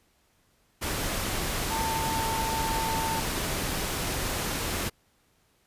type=tone in noise; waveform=sine; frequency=895 Hz; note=A5; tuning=29 cents sharp; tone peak=-29 dBFS; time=1.7-3.21 s; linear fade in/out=20 ms; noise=pink; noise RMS=-30 dBFS; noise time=0.81-4.9 s; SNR=-2 dB; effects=pink hiss -67 dBFS RMS until 5.66 s + resampled to 32000 Hz